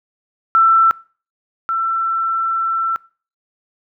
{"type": "tone pair in turn", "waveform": "sine", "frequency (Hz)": [1336, 1340.9], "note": ["E6", "E6"], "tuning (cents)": [23, 29], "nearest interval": "unison", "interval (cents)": 6, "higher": "second", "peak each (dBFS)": [-8, -16], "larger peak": "first", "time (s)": [[0.55, 0.91], [1.69, 2.96]], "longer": "second", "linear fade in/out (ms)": 0, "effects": ["noise-tail reverb RT60 0.4 s tail -23 dB re dry"]}